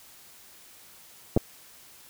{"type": "clicks", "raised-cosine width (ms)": 2, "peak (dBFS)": -8, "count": 2, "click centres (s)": [1.365, 1.374], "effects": ["white hiss -52 dBFS RMS until 2.09 s"]}